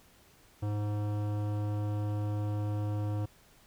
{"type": "tone with hard clipping", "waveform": "sine", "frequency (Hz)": 104.2, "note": "G#2", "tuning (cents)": 6, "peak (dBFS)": -32, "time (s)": [0.62, 3.26], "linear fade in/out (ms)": 10, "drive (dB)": 16, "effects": ["pink hiss -61 dBFS RMS until 3.66 s"]}